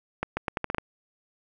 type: accelerating click train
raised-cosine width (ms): 0.5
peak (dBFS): -12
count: 8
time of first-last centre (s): 0.23-0.783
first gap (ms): 140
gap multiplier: 0.8
effects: none